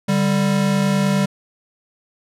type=tone pair together; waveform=square; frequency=146.83 / 196.45 Hz; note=D3 / G3; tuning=0 / +4 cents; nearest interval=perfect fourth; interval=504 cents; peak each=-22 / -17 dBFS; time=0.08-1.26 s; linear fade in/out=10 ms; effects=low-pass 11000 Hz 12 dB/octave